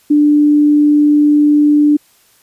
sine tone, 295.5 Hz, D4, 11 cents sharp, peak -6 dBFS, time 0.1-1.97 s, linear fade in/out 10 ms, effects white hiss -51 dBFS RMS until 2.42 s + resampled to 32000 Hz

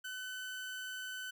30% pulse tone, 1511 Hz, F#6, 36 cents sharp, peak -38 dBFS, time 0.04-1.31 s, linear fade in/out 10 ms, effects none

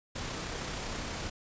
pink noise with amplitude modulation, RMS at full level -36 dBFS, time 0.15-1.3 s, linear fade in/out 10 ms, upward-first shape sine, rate 32.5 Hz, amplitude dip 25%, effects resampled to 16000 Hz

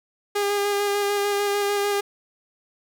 sawtooth tone with vibrato, 406.1 Hz, G#4, 39 cents flat, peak -17 dBFS, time 0.35-2.01 s, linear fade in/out 10 ms, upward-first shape square, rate 6.7 Hz, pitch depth 14 cents each way, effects 9-bit

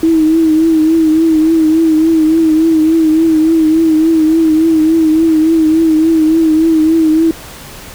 sine tone with vibrato, 319.5 Hz, D#4, 46 cents sharp, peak -6 dBFS, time 0.03-7.31 s, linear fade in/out 2 ms, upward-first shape triangle, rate 3.5 Hz, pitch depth 60 cents each way, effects pink hiss -31 dBFS RMS until 7.94 s

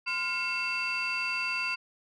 sine tone cluster, 1029 / 1410 / 2176 / 2687 / 4676 Hz, C6 / F6 / C#7 / E7 / D8, -29 / +16 / -33 / +33 / -8 cents, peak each -37 / -36 / -38 / -29 / -37 dBFS, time 0.06-1.76 s, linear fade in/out 20 ms, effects tanh soft clip ceiling -23 dBFS

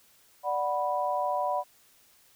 sine chord, B minor, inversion first, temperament equal with one note detuned, 587.3 / 740 / 984.3 Hz, D5 / F#5 / B5, 0 / 0 / -6 cents, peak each -31 / -30 / -30 dBFS, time 0.43-1.64 s, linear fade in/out 50 ms, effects white hiss -61 dBFS RMS until 2.35 s

